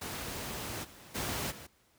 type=noise with level steps; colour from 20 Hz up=pink; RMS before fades=-39 / -53 / -35 / -48 dBFS; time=0.01-1.67 s; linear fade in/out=10 ms; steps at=0.83 / 1.14 / 1.5 s; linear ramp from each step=20 ms; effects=pink hiss -68 dBFS RMS until 1.98 s + high-pass 60 Hz 12 dB/octave